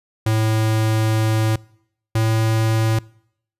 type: tone pair in turn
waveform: square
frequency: 110 / 111.34 Hz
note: A2 / A2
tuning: 0 / +21 cents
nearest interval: unison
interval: 21 cents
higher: second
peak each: -16 dBFS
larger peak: neither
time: 0.26-1.56 / 2.15-2.99 s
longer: first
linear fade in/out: 5 ms
effects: noise-tail reverb RT60 0.7 s tail -24 dB re dry + resampled to 32000 Hz